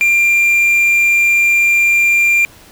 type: tone with quantisation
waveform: triangle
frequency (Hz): 2384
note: D7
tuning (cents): +25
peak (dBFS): -7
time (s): 0.01-2.45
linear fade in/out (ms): 0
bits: 5
effects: pink hiss -42 dBFS RMS until 2.71 s